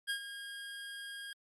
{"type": "tone with ADSR envelope", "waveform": "25% pulse", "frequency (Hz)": 1624, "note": "G#6", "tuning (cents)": -39, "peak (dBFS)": -28, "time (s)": [0.07, 1.33], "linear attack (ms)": 30, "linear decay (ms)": 91, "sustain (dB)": -11, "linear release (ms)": 3, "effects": ["low-pass 12000 Hz 12 dB/octave", "Opus 48 kbps"]}